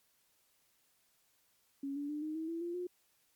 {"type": "tone with pitch steps", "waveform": "sine", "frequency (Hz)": [277.2, 287.5, 298.1, 309.2, 320.6, 332.5, 344.8, 357.6], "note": ["C#4", "D4", "D4", "D#4", "E4", "E4", "F4", "F4"], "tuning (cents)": [0, -37, 26, -11, -48, 15, -22, 41], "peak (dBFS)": -36, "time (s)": [1.83, 2.87], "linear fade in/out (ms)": 5, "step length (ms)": 130, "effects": ["white hiss -73 dBFS RMS until 3.35 s", "MP3 96 kbps"]}